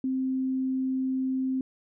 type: tone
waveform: sine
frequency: 261.6 Hz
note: C4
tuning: in tune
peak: -25 dBFS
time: 0.04-1.61 s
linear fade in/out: 2 ms
effects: none